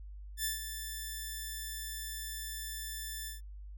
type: tone with ADSR envelope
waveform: 5% pulse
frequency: 1760 Hz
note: A6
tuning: in tune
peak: -20 dBFS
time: 0.37-3.41 s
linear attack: 74 ms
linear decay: 140 ms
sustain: -9 dB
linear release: 140 ms
effects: added 50 Hz sine -44 dBFS peak until 3.77 s